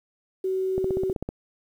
sine tone, 377.7 Hz, F#4, 36 cents sharp, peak -23 dBFS, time 0.44-1.13 s, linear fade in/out 5 ms
click train, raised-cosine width 2 ms, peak -16 dBFS, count 9, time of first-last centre 0.78-1.29 s, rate 15.7 Hz
effects 9-bit

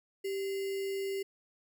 sine tone with sample-and-hold, 391 Hz, G4, 4 cents flat, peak -32 dBFS, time 0.24-1.23 s, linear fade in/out 10 ms, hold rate 2450 Hz, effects none

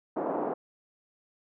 pink band-pass noise, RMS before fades -31 dBFS, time 0.16-0.54 s, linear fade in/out 10 ms, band 280 to 910 Hz, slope 24 dB/octave, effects none

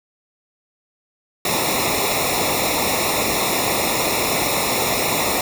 pink noise with comb filter, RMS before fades -20 dBFS, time 1.45-5.41 s, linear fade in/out 2 ms, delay 0.64 ms, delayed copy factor -1, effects none

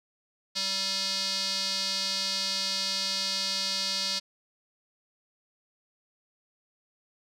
square tone with band-pass filter, 193.5 Hz, G3, 22 cents flat, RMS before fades -30 dBFS, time 0.55-4.2 s, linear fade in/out 20 ms, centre 4600 Hz, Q 4.3, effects none

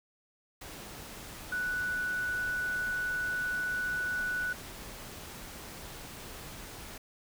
sine tone in noise, 1480 Hz, F#6, in tune, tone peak -30 dBFS, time 1.52-4.53 s, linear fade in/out 5 ms, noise pink, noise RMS -45 dBFS, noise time 0.61-6.98 s, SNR +12 dB, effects none

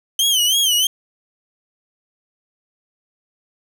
sawtooth tone with vibrato, 3099 Hz, G7, 21 cents flat, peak -11 dBFS, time 0.19-0.87 s, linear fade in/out 2 ms, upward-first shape sine, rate 3.1 Hz, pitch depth 120 cents each way, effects none

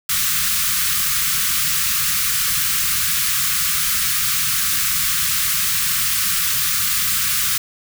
white band-stop noise, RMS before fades -19 dBFS, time 0.09-7.58 s, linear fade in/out 5 ms, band 200 to 1100 Hz, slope 96 dB/octave, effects none

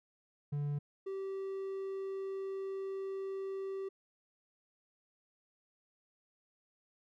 triangle tone pair in turn, 145.1 / 387.4 Hz, D3 / G4, -21 / -20 cents, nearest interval octave + perfect fourth, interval 1701 cents, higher second, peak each -31 / -35 dBFS, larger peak first, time 0.52-0.79 / 1.06-3.89 s, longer second, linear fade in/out 10 ms, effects none

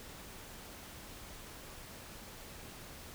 silence, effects pink hiss -50 dBFS RMS until 3.14 s

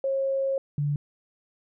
sine tone pair in turn, 541 / 145.38 Hz, C#5 / D3, -42 / -17 cents, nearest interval octave + major seventh, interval 2275 cents, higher first, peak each -23 dBFS, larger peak neither, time 0.04-0.58 / 0.78-0.96 s, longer first, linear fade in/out 2 ms, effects none

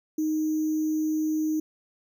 sine tone with sample-and-hold, 311.1 Hz, D#4, in tune, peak -23 dBFS, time 0.18-1.6 s, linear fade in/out 5 ms, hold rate 6300 Hz, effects none

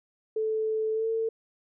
sine tone with pitch glide, 437.6 to 449.1 Hz, A4 to A4, -9 to +35 cents, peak -25 dBFS, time 0.36-1.29 s, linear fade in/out 5 ms, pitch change +44 cents, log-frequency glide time 0.93-1.07 s, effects none

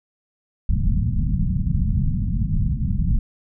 pink low-pass noise, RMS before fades -20 dBFS, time 0.69-3.19 s, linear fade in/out 5 ms, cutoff 210 Hz, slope 48 dB/octave, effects none

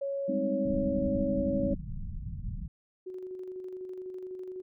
sine tone with pitch glide, 554.4 to 560.2 Hz, C#5 to C#5, 0 to +18 cents, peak -30 dBFS, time 0.01-1.74 s, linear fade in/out 10 ms, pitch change +18 cents, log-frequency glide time 0.42-1.28 s
sine chord, Ab major seventh, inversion third, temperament equal, 196 / 207.7 / 261.6 / 311.1 Hz, G3 / Ab3 / C4 / Eb4, 0 / 0 / 0 / 0 cents, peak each -35 / -35 / -32 / -35 dBFS, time 0.28-1.75 s, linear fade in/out 10 ms
pink low-pass noise, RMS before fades -37 dBFS, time 0.65-2.68 s, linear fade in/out 2 ms, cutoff 190 Hz, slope 48 dB/octave
sine tone with tremolo, 370 Hz, F#4, in tune, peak -36 dBFS, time 3.06-4.62 s, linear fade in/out 10 ms, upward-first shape square, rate 12 Hz, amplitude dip 35%
effects none

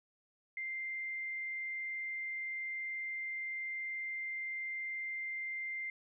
sine tone, 2093 Hz, C7, in tune, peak -37 dBFS, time 0.57-5.9 s, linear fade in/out 2 ms, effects none

